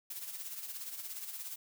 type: noise with tremolo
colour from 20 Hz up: blue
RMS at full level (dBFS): -41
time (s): 0.1-1.56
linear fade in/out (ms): 5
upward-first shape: sine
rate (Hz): 17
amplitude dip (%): 55
effects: none